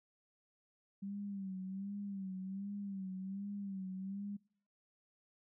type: tone with vibrato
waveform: sine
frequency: 194.9 Hz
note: G3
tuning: 10 cents flat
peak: -40 dBFS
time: 1.02-4.37 s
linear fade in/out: 10 ms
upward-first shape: sine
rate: 1.3 Hz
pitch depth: 71 cents each way
effects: noise-tail reverb RT60 0.6 s tail -25 dB re dry